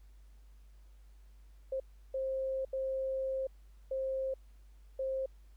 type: tone bursts at uneven times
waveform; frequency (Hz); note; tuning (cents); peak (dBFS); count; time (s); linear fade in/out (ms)
sine; 530; C5; +22; -32; 5; 1.72-1.8 / 2.14-2.65 / 2.73-3.47 / 3.91-4.34 / 4.99-5.26; 5
effects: added 50 Hz sine -54 dBFS peak until 5.56 s + pink hiss -73 dBFS RMS until 5.56 s